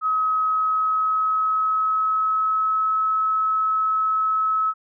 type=tone with pitch glide; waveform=sine; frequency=1275 to 1292.1 Hz; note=D#6 to E6; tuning=+42 to -35 cents; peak=-18 dBFS; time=0.01-4.74 s; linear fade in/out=50 ms; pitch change=+23 cents; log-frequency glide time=0.4-2.99 s; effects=none